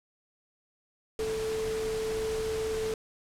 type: tone in noise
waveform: sine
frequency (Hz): 440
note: A4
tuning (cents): 0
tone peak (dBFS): -29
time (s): 1.19-2.94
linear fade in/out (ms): 2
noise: pink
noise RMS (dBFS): -39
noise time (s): 1.19-2.94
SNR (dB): +7
effects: low-pass 10000 Hz 12 dB/octave